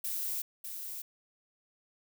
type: noise with echo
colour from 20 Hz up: violet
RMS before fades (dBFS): -35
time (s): 0.04-0.42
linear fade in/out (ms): 5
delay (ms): 600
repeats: 1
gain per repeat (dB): -6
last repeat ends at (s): 1.02
effects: none